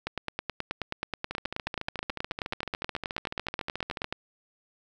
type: two click trains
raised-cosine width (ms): 0.3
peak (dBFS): -14 / -17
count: 39 / 39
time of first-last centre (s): 0.07-4.125 / 1.31-4.044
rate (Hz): 9.37 / 13.9
effects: 9-bit